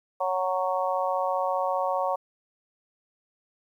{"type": "harmonic tone", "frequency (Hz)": 185, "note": "F#3", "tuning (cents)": 0, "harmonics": [3, 4, 5, 6], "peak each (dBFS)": [-28, -29, -30, -31], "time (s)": [0.2, 2.16], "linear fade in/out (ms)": 10, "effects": ["10-bit"]}